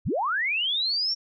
sine linear sweep, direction up, 30.29 to 5588 Hz, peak -23 dBFS, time 0.05-1.15 s, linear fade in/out 20 ms, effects none

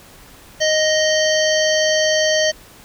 harmonic tone with a mistuned harmonic, 622.3 Hz, D#5, in tune, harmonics 1 / 3 / 5 / 7 / 9 / 10, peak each -16 / -21 / -23 / -24 / -26 / -26 dBFS, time 0.6-2.52 s, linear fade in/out 20 ms, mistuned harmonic 7, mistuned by +60 cents, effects pink hiss -44 dBFS RMS until 2.84 s

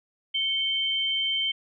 sine tone pair together, 2201 / 3113 Hz, C#7 / G7, -13 / -13 cents, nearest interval tritone, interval 600 cents, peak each -32 / -24 dBFS, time 0.34-1.52 s, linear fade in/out 10 ms, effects none

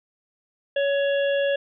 harmonic tone with a mistuned harmonic, 560 Hz, C#5, 18 cents sharp, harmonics 1 / 3 / 5 / 6, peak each -20 / -30 / -34 / -36 dBFS, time 0.76-1.56 s, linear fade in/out 5 ms, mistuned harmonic 5, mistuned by -16 cents, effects none

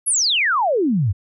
sine exponential sweep, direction down, 11500 to 87.31 Hz, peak -15 dBFS, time 0.06-1.13 s, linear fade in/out 20 ms, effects none

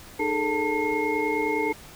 sine tone cluster, 304 / 418.2 / 447.9 / 893 / 2153 Hz, D#4 / G#4 / A4 / A5 / C7, -40 / +12 / +31 / +25 / +49 cents, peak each -29 dBFS, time 0.19-1.73 s, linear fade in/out 10 ms, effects pink hiss -46 dBFS RMS until 1.95 s

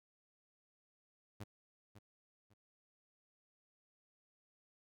sawtooth tone with echo, 104.2 Hz, G#2, 6 cents sharp, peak -40 dBFS, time 1.4-1.44 s, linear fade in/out 10 ms, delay 550 ms, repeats 2, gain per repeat -11 dB, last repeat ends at 2.54 s, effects none

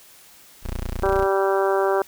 20% pulse tone, 29.74 Hz, A#0, 36 cents sharp, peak -21 dBFS, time 0.62-1.27 s, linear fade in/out 50 ms
harmonic tone, 194.5 Hz, G3, 13 cents flat, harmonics 2 / 3 / 4 / 5 / 6 / 7 / 8, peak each -20 / -24 / -26 / -28 / -30 / -31 / -32 dBFS, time 1.03-2.02 s, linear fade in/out 2 ms
effects white hiss -49 dBFS RMS until 2.07 s

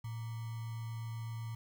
sine tone with sample-and-hold, 113.5 Hz, A#2, 46 cents flat, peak -38 dBFS, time 0.04-1.55 s, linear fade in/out 5 ms, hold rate 1050 Hz, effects none

